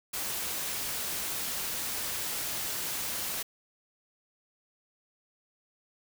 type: noise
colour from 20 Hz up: white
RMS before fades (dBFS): -34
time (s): 0.13-3.43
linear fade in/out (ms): 10
effects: none